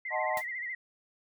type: tone with vibrato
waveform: sine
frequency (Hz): 1998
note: B6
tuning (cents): +20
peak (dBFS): -34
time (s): 0.05-0.75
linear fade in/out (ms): 5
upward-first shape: sine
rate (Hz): 14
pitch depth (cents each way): 94
type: chord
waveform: sine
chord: D# diminished seventh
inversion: none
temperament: equal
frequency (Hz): 622.3 / 740 / 880 / 1046.5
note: D#5 / F#5 / A5 / C6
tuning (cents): 0 / 0 / 0 / 0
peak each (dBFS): -33 / -34 / -34 / -37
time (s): 0.1-0.42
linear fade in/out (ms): 50
type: noise with exponential decay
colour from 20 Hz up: white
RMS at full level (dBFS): -36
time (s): 0.37-0.47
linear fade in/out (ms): 2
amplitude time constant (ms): 20
effects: none